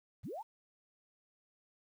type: linear sweep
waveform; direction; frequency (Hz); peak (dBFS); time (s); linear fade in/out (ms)
sine; up; 55 to 963; -40; 0.23-0.43; 20
effects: 11-bit